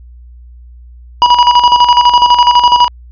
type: tone with tremolo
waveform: square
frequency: 971 Hz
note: B5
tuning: 30 cents flat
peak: -3 dBFS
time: 1.22-2.88 s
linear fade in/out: 0 ms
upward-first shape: square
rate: 12 Hz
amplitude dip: 60%
effects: added 60 Hz sine -32 dBFS peak until 3.11 s + resampled to 11025 Hz